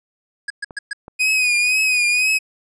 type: tone bursts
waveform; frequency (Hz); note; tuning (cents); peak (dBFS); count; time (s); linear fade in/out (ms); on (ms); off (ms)
square; 1659; G#6; -2; -23; 4; 0.48-0.932; 5; 23; 120
type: clicks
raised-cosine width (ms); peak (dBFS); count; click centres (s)
1; -22; 2; 0.708 / 1.081
type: tone with vibrato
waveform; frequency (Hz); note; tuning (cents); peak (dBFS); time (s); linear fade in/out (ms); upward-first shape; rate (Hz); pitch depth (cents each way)
40% pulse; 2489; D#7; 0; -14; 1.19-2.39; 20; triangle; 2; 64
effects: resampled to 22050 Hz